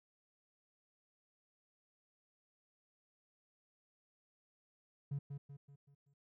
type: tone with echo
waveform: triangle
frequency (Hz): 141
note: C#3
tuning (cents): +30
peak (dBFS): -33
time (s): 5.11-5.19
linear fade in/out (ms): 10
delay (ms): 190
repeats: 5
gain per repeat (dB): -7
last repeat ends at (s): 6.14
effects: tanh soft clip ceiling -33 dBFS